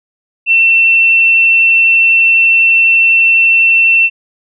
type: tone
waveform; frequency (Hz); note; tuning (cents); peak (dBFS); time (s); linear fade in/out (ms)
sine; 2694; E7; +37; -5; 0.46-4.1; 50
effects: none